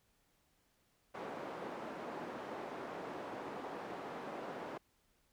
white band-pass noise, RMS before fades -45 dBFS, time 1.14-4.78 s, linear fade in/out 10 ms, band 240 to 780 Hz, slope 12 dB/octave, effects pink hiss -75 dBFS RMS until 5.32 s

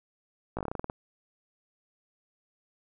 slowing click train, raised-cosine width 1 ms, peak -19 dBFS, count 11, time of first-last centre 0.57-0.899 s, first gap 17 ms, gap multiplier 1.14, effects none

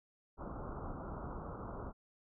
pink low-pass noise, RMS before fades -44 dBFS, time 0.37-1.93 s, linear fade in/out 50 ms, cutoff 1400 Hz, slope 96 dB/octave, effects none

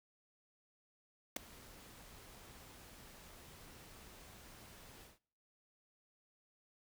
pink noise with ADSR envelope, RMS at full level -33 dBFS, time 1.36-5.19 s, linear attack 6 ms, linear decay 5 ms, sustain -24 dB, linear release 160 ms, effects noise-tail reverb RT60 0.7 s tail -26 dB re dry

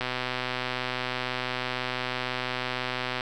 click train, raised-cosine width 0.3 ms, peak -13 dBFS, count 404, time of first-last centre 0.01-3.208 s, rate 126 Hz, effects none

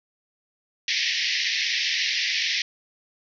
pink band-pass noise, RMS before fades -25 dBFS, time 0.88-2.62 s, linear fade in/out 2 ms, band 1800 to 5800 Hz, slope 96 dB/octave, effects none

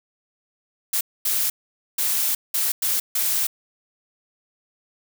blue noise bursts at uneven times, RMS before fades -22 dBFS, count 6, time 0.93-1.01 / 1.25-1.5 / 1.98-2.35 / 2.54-2.72 / 2.82-3 / 3.15-3.47 s, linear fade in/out 5 ms, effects none

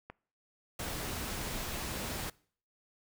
click, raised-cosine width 0.5 ms, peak -29 dBFS, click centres 0.1 s
pink noise, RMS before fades -38 dBFS, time 0.79-2.3 s, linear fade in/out 5 ms
effects noise-tail reverb RT60 0.5 s tail -23 dB re dry

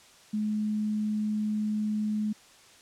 sine tone, 212.6 Hz, G#3, 41 cents sharp, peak -26 dBFS, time 0.33-2.33 s, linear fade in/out 10 ms, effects white hiss -55 dBFS RMS until 2.81 s + low-pass 8000 Hz 12 dB/octave

